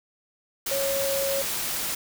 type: tone in noise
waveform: sine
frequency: 550 Hz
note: C#5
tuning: 14 cents flat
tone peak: -25 dBFS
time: 0.71-1.42 s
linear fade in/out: 5 ms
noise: white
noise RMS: -29 dBFS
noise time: 0.66-1.95 s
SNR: +1 dB
effects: none